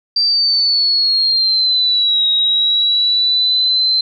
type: linear two-way sweep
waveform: sine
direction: down then up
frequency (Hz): 4699 to 3800 to 4097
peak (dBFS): -11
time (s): 0.16-4.01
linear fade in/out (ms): 5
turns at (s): 2.29
effects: none